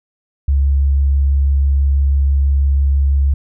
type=tone with vibrato; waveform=sine; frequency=69.3 Hz; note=C#2; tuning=in tune; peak=-10 dBFS; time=0.48-3.34 s; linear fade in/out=5 ms; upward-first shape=sine; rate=6.1 Hz; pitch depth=8 cents each way; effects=none